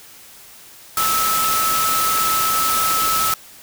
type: tone in noise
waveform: sine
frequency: 1303 Hz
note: E6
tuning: 20 cents flat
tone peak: -18 dBFS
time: 0.97-3.34 s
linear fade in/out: 2 ms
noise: white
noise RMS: -21 dBFS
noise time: 0.97-3.34 s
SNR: 0 dB
effects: white hiss -43 dBFS RMS until 3.62 s